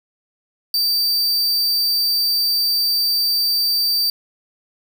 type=tone; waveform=45% pulse; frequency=4645 Hz; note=D8; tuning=20 cents flat; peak=-15 dBFS; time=0.74-4.1 s; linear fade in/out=2 ms; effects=none